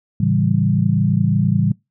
sine chord, A dominant seventh, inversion none, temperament equal with one note detuned, 110 / 138.59 / 164.34 / 196 Hz, A2 / C#3 / E3 / G3, 0 / 0 / -5 / 0 cents, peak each -19 dBFS, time 0.2-1.72 s, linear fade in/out 5 ms, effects noise-tail reverb RT60 0.2 s tail -23 dB re dry

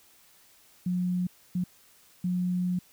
sine tone bursts at uneven times, 180 Hz, F#3, 47 cents flat, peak -25 dBFS, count 3, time 0.86-1.27 / 1.55-1.64 / 2.24-2.79 s, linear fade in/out 5 ms, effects white hiss -59 dBFS RMS until 2.92 s

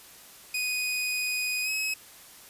sawtooth tone with pitch glide, 2489 to 2560 Hz, D#7 to D#7, 0 to +49 cents, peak -24 dBFS, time 0.54-1.94 s, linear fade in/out 5 ms, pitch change +49 cents, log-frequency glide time 1.63-1.7 s, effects white hiss -50 dBFS RMS until 2.49 s + resampled to 32000 Hz

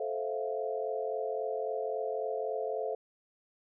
sine chord, F major seventh, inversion first, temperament just, 436.5 / 523.8 / 654.8 / 698.5 Hz, A4 / C5 / E5 / F5, -14 / +2 / -12 / 0 cents, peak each -35 / -37 / -38 / -39 dBFS, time 0-2.95 s, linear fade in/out 5 ms, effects none

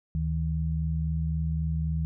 sine tone pair together, 75.03 / 158.8 Hz, D2 / D#3, +38 / +36 cents, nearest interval octave + minor second, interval 1298 cents, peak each -28 dBFS, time 0.15-2.05 s, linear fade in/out 0 ms, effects none

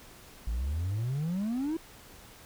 triangle exponential sweep, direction up, 52.4 to 336.1 Hz, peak -26 dBFS, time 0.47-1.77 s, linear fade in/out 5 ms, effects tanh soft clip ceiling -22 dBFS + pink hiss -52 dBFS RMS until 2.45 s

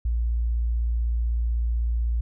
sine tone, 58 Hz, A#1, 8 cents flat, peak -21 dBFS, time 0.05-2.21 s, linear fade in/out 5 ms, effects none

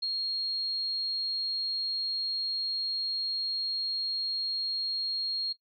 sine tone, 4260 Hz, C8, 30 cents sharp, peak -28 dBFS, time 0.02-5.53 s, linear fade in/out 10 ms, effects noise-tail reverb RT60 0.1 s tail -20 dB re dry

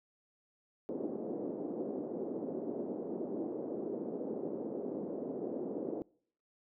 pink band-pass noise, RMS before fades -39 dBFS, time 0.89-6.02 s, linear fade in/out 0 ms, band 250 to 500 Hz, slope 24 dB/octave, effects noise-tail reverb RT60 0.6 s tail -25 dB re dry

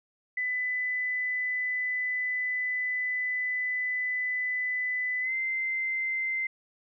sine tone with pitch glide, 2000 to 2077 Hz, B6 to C7, +21 to -13 cents, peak -27 dBFS, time 0.37-6.47 s, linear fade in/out 5 ms, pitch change +66 cents, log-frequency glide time 5.21-5.33 s, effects none

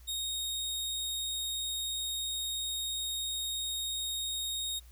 sawtooth tone, 3729 Hz, A#7, in tune, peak -30 dBFS, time 0.07-4.8 s, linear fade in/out 20 ms, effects added 60 Hz sine -51 dBFS peak until 4.91 s + white hiss -63 dBFS RMS until 4.91 s

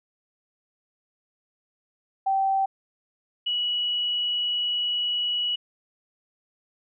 sine tone pair in turn, 776 / 2930 Hz, G5 / F#7, -18 / -18 cents, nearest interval octave + major seventh, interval 2300 cents, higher second, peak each -20 / -23 dBFS, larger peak first, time 2.26-2.66 / 3.46-5.56 s, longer second, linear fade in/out 10 ms, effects none

